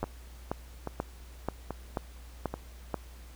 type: two click trains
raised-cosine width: 1 ms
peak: -16 / -20 dBFS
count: 7 / 4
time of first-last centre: 0.03-2.943 / 0.04-2.54 s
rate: 2.06 / 1.2 Hz
effects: added 60 Hz sine -46 dBFS peak until 3.35 s + pink hiss -56 dBFS RMS until 3.35 s